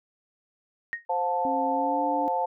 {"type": "tone with exponential decay", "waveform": "sine", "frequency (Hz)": 1864.7, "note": "A#6", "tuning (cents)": 0, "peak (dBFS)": -24, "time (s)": [0.93, 1.05], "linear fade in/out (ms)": 0, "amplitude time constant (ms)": 26}
{"type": "chord", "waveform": "sine", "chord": "F major", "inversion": "second", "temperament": "equal with one note detuned", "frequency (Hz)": [523.3, 714, 880], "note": ["C5", "F5", "A5"], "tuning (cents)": [0, 38, 0], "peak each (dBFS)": [-30, -29, -26], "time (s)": [1.09, 2.46], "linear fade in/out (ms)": 10}
{"type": "tone with pitch glide", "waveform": "sine", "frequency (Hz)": [270.8, 290.2], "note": ["C#4", "D4"], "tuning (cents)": [-40, -21], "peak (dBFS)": -30, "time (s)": [1.45, 2.28], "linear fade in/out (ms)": 0, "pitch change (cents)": 119, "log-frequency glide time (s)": [1.71, 2.03]}
{"effects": []}